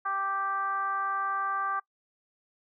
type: tone with frequency modulation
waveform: sine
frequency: 1174.7 Hz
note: D6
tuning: in tune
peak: -27 dBFS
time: 0.05-1.8 s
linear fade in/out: 10 ms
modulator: 391 Hz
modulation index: 0.82
effects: noise-tail reverb RT60 0.1 s tail -23 dB re dry + high-pass 400 Hz 12 dB/octave